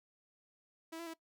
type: tone with pitch steps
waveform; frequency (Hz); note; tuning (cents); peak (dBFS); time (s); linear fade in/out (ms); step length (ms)
sawtooth; 326.1 / 336.8 / 326.5; E4 / E4 / E4; -19 / +37 / -17; -39; 0.92-1.139; 10; 73
effects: noise-tail reverb RT60 0.1 s tail -18 dB re dry